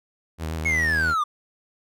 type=tone with vibrato; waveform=sawtooth; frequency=80 Hz; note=D#2; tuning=49 cents sharp; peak=-23 dBFS; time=0.38-1.15 s; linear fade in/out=50 ms; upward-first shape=sine; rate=7.8 Hz; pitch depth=39 cents each way
type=linear sweep; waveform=triangle; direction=down; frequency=2213 to 1164 Hz; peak=-18 dBFS; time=0.65-1.24 s; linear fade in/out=10 ms
effects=none